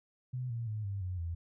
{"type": "tone with pitch steps", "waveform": "sine", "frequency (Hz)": [126.3, 116.49, 107.44, 99.09, 91.4, 84.3], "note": ["B2", "A#2", "A2", "G2", "F#2", "E2"], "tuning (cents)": [39, -1, -41, 19, -21, 39], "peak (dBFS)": -34, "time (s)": [0.33, 1.35], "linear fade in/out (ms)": 10, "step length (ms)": 170, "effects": []}